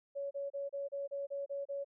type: tone bursts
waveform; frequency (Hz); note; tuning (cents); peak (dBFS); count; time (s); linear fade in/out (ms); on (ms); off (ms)
sine; 560; C#5; +18; -36; 9; 0.15-1.846; 20; 160; 32
effects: none